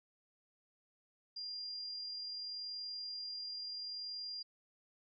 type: tone with amplitude modulation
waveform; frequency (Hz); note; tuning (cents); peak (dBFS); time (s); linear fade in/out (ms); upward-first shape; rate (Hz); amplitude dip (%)
sine; 4800; D8; +37; -40; 1.36-4.43; 10; sine; 40.7; 25
effects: none